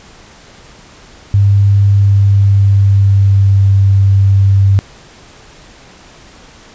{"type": "tone with pitch glide", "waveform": "sine", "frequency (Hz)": [100, 98.06], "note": ["G2", "G2"], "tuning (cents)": [35, 1], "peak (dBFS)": -5, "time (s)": [1.34, 4.79], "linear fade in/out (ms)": 0, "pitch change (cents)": -34, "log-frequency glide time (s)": [1.93, 3.78], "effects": ["pink hiss -39 dBFS RMS until 6.74 s", "resampled to 16000 Hz"]}